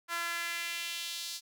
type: tone with high-pass filter sweep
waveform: sawtooth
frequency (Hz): 340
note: F4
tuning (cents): -46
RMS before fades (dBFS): -37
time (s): 0.08-1.41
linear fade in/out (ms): 50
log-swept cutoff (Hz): 1300 to 4600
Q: 1.9
effects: none